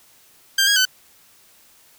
15% pulse tone with pitch steps, 1585 / 1641 / 1515 Hz, G6 / G#6 / F#6, +19 / -21 / +40 cents, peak -8 dBFS, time 0.58-0.853 s, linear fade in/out 5 ms, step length 91 ms, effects white hiss -53 dBFS RMS until 1.98 s

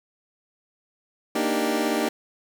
25% pulse chord, Eb major seventh, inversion second, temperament equal, 233.1 / 293.7 / 311.1 / 392 Hz, Bb3 / D4 / Eb4 / G4, 0 / 0 / 0 / 0 cents, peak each -24 dBFS, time 1.35-2.09 s, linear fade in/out 5 ms, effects none

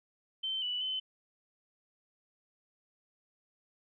sine tone with pitch steps, 3094 / 2964 / 3048 Hz, G7 / F#7 / G7, -23 / +2 / -49 cents, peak -32 dBFS, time 0.43-1 s, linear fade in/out 10 ms, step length 190 ms, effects none

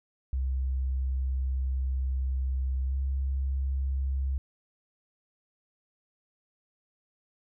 sine tone with pitch glide, 65.41 to 67.17 Hz, C2 to C2, 0 to +46 cents, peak -26 dBFS, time 0.33-4.38 s, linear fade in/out 0 ms, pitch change +46 cents, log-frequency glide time 2.87-2.94 s, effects none

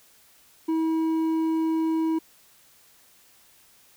sine tone with hard clipping, 322.1 Hz, E4, 40 cents flat, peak -23 dBFS, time 0.68-2.19 s, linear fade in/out 10 ms, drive 5 dB, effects white hiss -57 dBFS RMS until 3.96 s

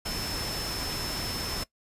sine tone in noise, 5274 Hz, E8, in tune, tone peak -35 dBFS, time 0.05-1.64 s, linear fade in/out 10 ms, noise pink, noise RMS -34 dBFS, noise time 0.05-1.64 s, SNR -4 dB, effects noise-tail reverb RT60 0.1 s tail -19 dB re dry + resampled to 32000 Hz

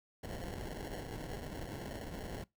pink noise with sample-and-hold, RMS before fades -43 dBFS, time 0.23-2.44 s, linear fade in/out 2 ms, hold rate 1225 Hz, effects noise-tail reverb RT60 0.2 s tail -23 dB re dry

